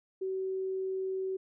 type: tone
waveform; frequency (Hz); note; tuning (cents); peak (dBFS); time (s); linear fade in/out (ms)
sine; 379.5; F#4; +44; -31; 0.21-1.37; 10
effects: none